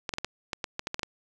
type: clicks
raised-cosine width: 0.2 ms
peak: -13 dBFS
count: 11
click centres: 0.092 / 0.138 / 0.184 / 0.246 / 0.532 / 0.642 / 0.794 / 0.871 / 0.944 / 0.994 / 1.032 s
effects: none